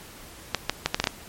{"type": "clicks", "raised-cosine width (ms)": 0.2, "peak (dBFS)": -4, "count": 7, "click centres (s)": [0.547, 0.696, 0.86, 0.945, 1, 1.041, 1.072], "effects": ["pink hiss -45 dBFS RMS until 1.28 s", "MP3 64 kbps"]}